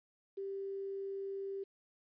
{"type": "tone with quantisation", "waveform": "sine", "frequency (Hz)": 392, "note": "G4", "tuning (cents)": 0, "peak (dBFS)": -38, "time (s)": [0.37, 1.64], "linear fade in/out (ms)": 10, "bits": 11, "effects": ["resampled to 11025 Hz"]}